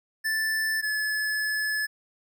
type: tone pair in turn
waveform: square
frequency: 1760 / 1718.8 Hz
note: A6 / A6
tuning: 0 / -41 cents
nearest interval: unison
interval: 41 cents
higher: first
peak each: -25 / -26 dBFS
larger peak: first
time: 0.24-0.82 / 0.82-1.87 s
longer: second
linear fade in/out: 20 ms
effects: none